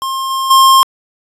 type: tone with level steps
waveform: square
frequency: 1065 Hz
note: C6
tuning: 30 cents sharp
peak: -17 / -15 / -5 dBFS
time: 0.02-0.83 s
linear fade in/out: 0 ms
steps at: 0.3 / 0.5 s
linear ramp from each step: 10 ms
effects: resampled to 32000 Hz